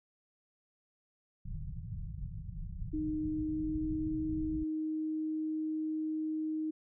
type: low-pass noise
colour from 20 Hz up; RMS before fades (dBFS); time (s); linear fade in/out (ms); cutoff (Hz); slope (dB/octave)
pink; -41; 1.45-4.64; 5; 180; 96
type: tone with pitch glide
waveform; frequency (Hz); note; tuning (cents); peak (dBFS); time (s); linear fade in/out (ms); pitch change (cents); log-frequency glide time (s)
sine; 307.9 to 312.4; D#4 to D#4; -18 to +7; -32; 2.93-6.71; 10; +25; 3.13-4.15
effects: none